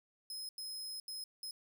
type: tone bursts at uneven times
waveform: sawtooth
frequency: 5120 Hz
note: D#8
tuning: 49 cents sharp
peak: -39 dBFS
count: 4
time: 0.3-0.49 / 0.58-1 / 1.08-1.24 / 1.43-1.51 s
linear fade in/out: 2 ms
effects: none